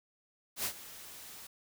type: noise with ADSR envelope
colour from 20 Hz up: white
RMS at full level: -33 dBFS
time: 0.56-1.47 s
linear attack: 86 ms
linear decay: 78 ms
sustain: -16 dB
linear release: 5 ms
effects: none